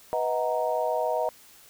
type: chord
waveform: sine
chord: B major seventh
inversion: none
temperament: equal with one note detuned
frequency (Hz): 493.9 / 632.4 / 740 / 932.3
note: B4 / D#5 / F#5 / A#5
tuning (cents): 0 / +28 / 0 / 0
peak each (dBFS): -30 / -27 / -31 / -31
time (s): 0.13-1.29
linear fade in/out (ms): 0
effects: white hiss -53 dBFS RMS until 1.69 s